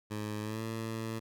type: tone with pitch glide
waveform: 15% pulse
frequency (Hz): 106.3 to 112.36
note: G#2 to A2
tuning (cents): +41 to +37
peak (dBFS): -29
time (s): 0.1-1.2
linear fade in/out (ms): 20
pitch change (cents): +96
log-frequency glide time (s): 0.42-0.63
effects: none